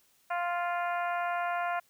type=harmonic tone; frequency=349.2 Hz; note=F4; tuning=in tune; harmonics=2 / 3 / 4 / 5 / 6 / 7 / 8; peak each=-31 / -36 / -36 / -42 / -45 / -45 / -52 dBFS; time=0.3-1.8 s; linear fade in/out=10 ms; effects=white hiss -67 dBFS RMS until 1.89 s